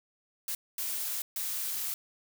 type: noise bursts at uneven times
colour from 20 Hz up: blue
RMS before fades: -34 dBFS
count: 3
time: 0.48-0.55 / 0.78-1.22 / 1.36-1.94 s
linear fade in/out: 2 ms
effects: none